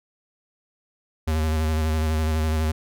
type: tone with vibrato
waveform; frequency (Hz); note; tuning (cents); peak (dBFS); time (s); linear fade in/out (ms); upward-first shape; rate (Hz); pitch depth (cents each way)
square; 78.5; D#2; +16; -21; 1.27-2.72; 10; square; 12; 26
effects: none